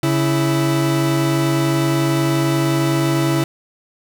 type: tone pair together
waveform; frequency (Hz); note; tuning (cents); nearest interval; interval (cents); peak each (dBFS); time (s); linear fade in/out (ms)
40% pulse; 139.4 / 330; C#3 / E4; +10 / +2; octave + minor third; 1492; -17; 0.03-3.44; 2
effects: none